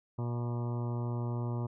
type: harmonic tone with a mistuned harmonic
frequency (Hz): 119.8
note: A#2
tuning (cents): +48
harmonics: 1 / 2 / 3 / 4 / 5 / 6 / 7 / 8 / 9 / 10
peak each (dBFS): -32 / -41 / -43 / -49 / -49 / -53 / -51 / -49 / -53 / -55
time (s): 0.18-1.67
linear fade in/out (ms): 10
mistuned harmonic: 6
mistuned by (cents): -31
effects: none